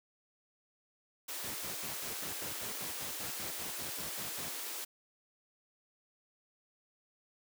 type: high-pass noise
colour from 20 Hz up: white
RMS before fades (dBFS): -41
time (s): 1.28-4.85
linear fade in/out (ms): 10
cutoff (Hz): 270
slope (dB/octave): 96
type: noise bursts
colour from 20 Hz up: pink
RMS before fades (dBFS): -45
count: 16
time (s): 1.43-4.49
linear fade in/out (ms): 10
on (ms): 120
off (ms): 76
effects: high-pass 100 Hz 12 dB/octave